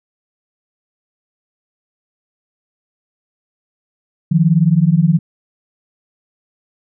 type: beating tone pair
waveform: sine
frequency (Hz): 155.56 / 174.56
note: D#3 / F3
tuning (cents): 0 / -1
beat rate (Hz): 19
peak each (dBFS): -12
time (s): 4.31-5.19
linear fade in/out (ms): 10
effects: none